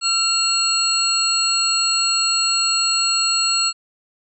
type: tone cluster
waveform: sine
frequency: 1349 / 2754 / 4303 / 7850 Hz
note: E6 / F7 / C8 / B8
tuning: +40 / -25 / +48 / -11 cents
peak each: -25 / -24 / -19 / -21 dBFS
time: 0.01-3.73 s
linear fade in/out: 50 ms
effects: none